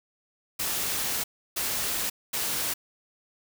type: noise bursts at uneven times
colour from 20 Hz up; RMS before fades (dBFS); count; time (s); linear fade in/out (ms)
white; -29; 3; 0.59-1.24 / 1.56-2.1 / 2.33-2.74; 10
effects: none